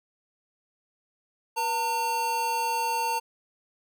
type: tone pair together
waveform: square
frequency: 482.1 / 910 Hz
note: B4 / A#5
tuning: -42 / -42 cents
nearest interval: major seventh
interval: 1100 cents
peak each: -37 / -26 dBFS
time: 1.56-3.2 s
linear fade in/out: 20 ms
effects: none